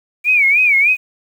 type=tone with vibrato; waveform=sine; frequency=2332 Hz; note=D7; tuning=13 cents flat; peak=-9 dBFS; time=0.24-0.97 s; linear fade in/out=50 ms; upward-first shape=sine; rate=3.3 Hz; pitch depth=140 cents each way; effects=7-bit